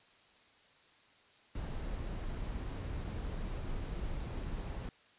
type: noise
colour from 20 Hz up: brown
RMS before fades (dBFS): -39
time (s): 1.55-4.89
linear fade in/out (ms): 2
effects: white hiss -64 dBFS RMS until 5.18 s + resampled to 8000 Hz